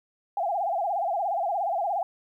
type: tone with vibrato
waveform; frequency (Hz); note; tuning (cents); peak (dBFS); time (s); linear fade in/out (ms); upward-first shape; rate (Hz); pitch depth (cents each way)
sine; 740; F#5; 0; -24; 0.37-2.03; 2; sine; 17; 190
effects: 11-bit